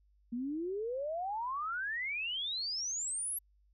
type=exponential sweep; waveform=sine; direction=up; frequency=230 to 11590 Hz; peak=-34 dBFS; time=0.32-3.39 s; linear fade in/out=10 ms; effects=added 50 Hz sine -65 dBFS peak until 3.73 s